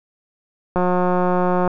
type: click train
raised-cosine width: 1 ms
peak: -6 dBFS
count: 166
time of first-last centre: 0.76-1.677 s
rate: 180 Hz
effects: none